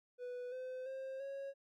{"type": "tone with pitch steps", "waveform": "triangle", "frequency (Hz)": [493.9, 511.9, 530.6, 549.9], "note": ["B4", "C5", "C5", "C#5"], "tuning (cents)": [0, -38, 24, -14], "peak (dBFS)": -40, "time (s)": [0.18, 1.54], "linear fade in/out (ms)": 50, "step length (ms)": 340, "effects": []}